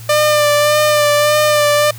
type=tone with vibrato; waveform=sawtooth; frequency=596 Hz; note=D5; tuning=25 cents sharp; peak=-6 dBFS; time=0.09-1.91 s; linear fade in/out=5 ms; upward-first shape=sine; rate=1.7 Hz; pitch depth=26 cents each way; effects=added 114 Hz sine -30 dBFS peak until 1.98 s + white hiss -38 dBFS RMS until 1.98 s